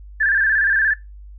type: tone with vibrato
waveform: sine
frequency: 1670 Hz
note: G#6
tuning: 9 cents sharp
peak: -14 dBFS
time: 0.2-0.94 s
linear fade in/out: 10 ms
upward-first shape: square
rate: 17 Hz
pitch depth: 73 cents each way
effects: noise-tail reverb RT60 0.2 s tail -17 dB re dry + added 50 Hz sine -36 dBFS peak until 1.38 s